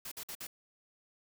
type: noise bursts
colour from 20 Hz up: white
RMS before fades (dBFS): -43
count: 4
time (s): 0.05-0.47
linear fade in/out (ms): 5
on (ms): 66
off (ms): 52
effects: none